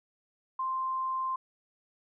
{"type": "tone", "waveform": "sine", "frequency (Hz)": 1046.5, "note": "C6", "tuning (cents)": 0, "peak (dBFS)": -29, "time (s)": [0.59, 1.36], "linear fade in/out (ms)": 5, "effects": []}